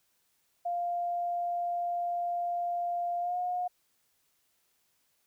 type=tone with pitch glide; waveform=sine; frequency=698.5 to 719 Hz; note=F5 to F#5; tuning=0 to -50 cents; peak=-29 dBFS; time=0.65-3.68 s; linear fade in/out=10 ms; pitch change=+50 cents; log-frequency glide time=3.2-3.37 s; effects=white hiss -73 dBFS RMS until 5.26 s